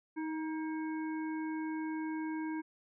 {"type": "harmonic tone with a mistuned harmonic", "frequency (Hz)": 314.6, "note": "D#4", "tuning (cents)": 19, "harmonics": [1, 3, 5, 7], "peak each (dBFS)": [-35, -45, -49, -52], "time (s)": [0.16, 2.62], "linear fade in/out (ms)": 20, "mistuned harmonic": 5, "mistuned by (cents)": 34, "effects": []}